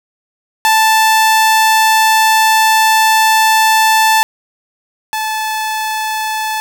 sawtooth tone pair in turn, 880 / 869.9 Hz, A5 / A5, 0 / -20 cents, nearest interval unison, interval 20 cents, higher first, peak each -4 / -12 dBFS, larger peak first, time 0.65-4.23 / 5.13-6.6 s, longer first, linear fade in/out 0 ms, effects none

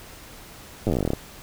slowing click train, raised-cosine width 2 ms, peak -10 dBFS, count 16, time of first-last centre 0.87-1.134 s, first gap 9 ms, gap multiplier 1.09, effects pink hiss -44 dBFS RMS until 1.42 s

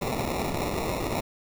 white noise with sample-and-hold, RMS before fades -29 dBFS, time 0.01-1.21 s, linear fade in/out 10 ms, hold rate 1575 Hz, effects none

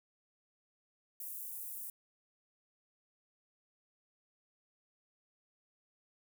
pink high-pass noise, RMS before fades -44 dBFS, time 1.2-1.9 s, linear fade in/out 2 ms, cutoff 11000 Hz, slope 24 dB/octave, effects none

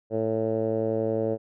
10% pulse tone with low-pass filter, 111.1 Hz, A2, 17 cents sharp, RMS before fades -26 dBFS, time 0.1-1.38 s, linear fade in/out 50 ms, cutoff 520 Hz, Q 3.5, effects none

